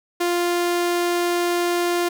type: tone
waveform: sawtooth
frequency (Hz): 349.2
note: F4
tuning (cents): 0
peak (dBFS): -15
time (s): 0.2-2.09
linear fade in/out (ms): 10
effects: none